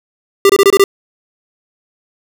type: tone bursts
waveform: square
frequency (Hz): 396.2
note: G4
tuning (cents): +18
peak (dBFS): -5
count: 6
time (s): 0.45-0.84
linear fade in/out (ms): 2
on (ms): 45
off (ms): 24
effects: none